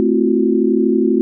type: chord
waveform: sine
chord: F# half-diminished seventh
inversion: first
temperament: equal with one note detuned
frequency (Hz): 220 / 261.6 / 337.7 / 370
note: A3 / C4 / E4 / F#4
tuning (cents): 0 / 0 / +42 / 0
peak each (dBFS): -17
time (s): 0-1.21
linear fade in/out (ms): 0
effects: none